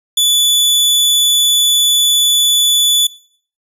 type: tone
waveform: sawtooth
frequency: 3463 Hz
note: A7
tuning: 28 cents flat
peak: -6 dBFS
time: 0.17-3.07 s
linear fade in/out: 5 ms
effects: noise-tail reverb RT60 0.5 s tail -19 dB re dry + resampled to 32000 Hz